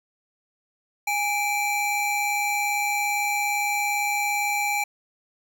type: tone pair together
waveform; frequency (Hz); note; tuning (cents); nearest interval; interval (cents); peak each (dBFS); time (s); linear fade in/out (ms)
square; 823.2 / 2332; G#5 / D7; -16 / -13; octave + tritone; 1803; -26; 1.07-4.84; 5
effects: none